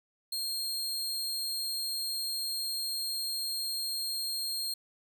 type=tone; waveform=sawtooth; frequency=4222 Hz; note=C8; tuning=15 cents sharp; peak=-29 dBFS; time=0.32-4.74 s; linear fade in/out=5 ms; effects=11-bit